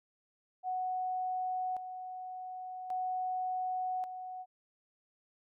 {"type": "tone with tremolo", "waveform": "sine", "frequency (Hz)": 740, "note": "F#5", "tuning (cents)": 0, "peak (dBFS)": -32, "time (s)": [0.63, 4.46], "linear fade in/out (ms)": 50, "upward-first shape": "square", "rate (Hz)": 0.44, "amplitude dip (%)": 60, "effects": []}